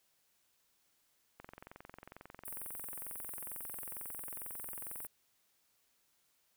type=click train; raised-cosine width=0.5 ms; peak=-34 dBFS; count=82; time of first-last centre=1.4-5.049 s; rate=22.2 Hz
type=high-pass noise; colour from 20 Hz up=white; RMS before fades=-45 dBFS; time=2.45-5.07 s; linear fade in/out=5 ms; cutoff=8600 Hz; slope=96 dB/octave
effects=white hiss -75 dBFS RMS until 6.56 s